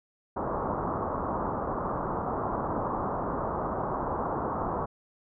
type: low-pass noise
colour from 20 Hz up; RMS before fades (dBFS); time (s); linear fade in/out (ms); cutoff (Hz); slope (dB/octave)
white; -31; 0.36-4.86; 10; 1200; 48
effects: none